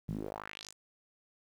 sawtooth tone with band-pass filter sweep, 51.91 Hz, G#1, in tune, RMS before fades -42 dBFS, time 0.08-0.73 s, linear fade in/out 10 ms, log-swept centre 140 to 8700 Hz, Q 3.1, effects 10-bit

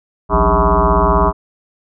sine tone with frequency modulation, 523 Hz, C5, 1 cent flat, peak -9 dBFS, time 0.29-1.33 s, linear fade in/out 50 ms, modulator 118 Hz, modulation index 5.6, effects none

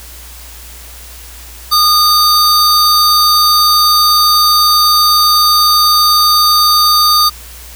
square tone pair together, 1222 / 4614 Hz, D#6 / D8, -32 / -31 cents, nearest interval octave + major seventh, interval 2301 cents, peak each -10 dBFS, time 1.71-7.3 s, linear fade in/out 20 ms, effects added 60 Hz sine -33 dBFS peak until 7.75 s + white hiss -34 dBFS RMS until 7.75 s

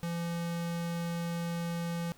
square tone, 169.9 Hz, F3, 47 cents flat, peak -33 dBFS, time 0.03-2.12 s, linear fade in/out 0 ms, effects pink hiss -60 dBFS RMS until 2.17 s

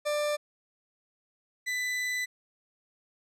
40% pulse tone pair in turn, 593 / 1994.6 Hz, D5 / B6, +17 / +17 cents, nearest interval octave + major sixth, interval 2100 cents, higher second, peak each -26 / -28 dBFS, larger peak first, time 0.05-0.37 / 1.66-2.26 s, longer second, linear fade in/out 20 ms, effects low-pass 11000 Hz 12 dB/octave

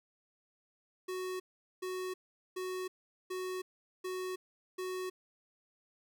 square tone bursts, 370 Hz, F#4, in tune, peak -37 dBFS, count 6, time 1.08-5.1 s, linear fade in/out 10 ms, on 320 ms, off 420 ms, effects none

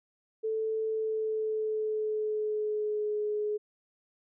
sine tone with pitch glide, 440 to 420.9 Hz, A4 to G#4, 0 to +23 cents, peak -28 dBFS, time 0.43-3.58 s, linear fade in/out 20 ms, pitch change -77 cents, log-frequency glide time 0.87-3.17 s, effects none

